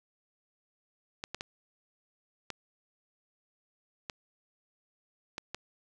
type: clicks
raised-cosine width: 0.2 ms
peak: -19 dBFS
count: 7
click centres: 1.239 / 1.346 / 1.409 / 2.503 / 4.098 / 5.381 / 5.546 s
effects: none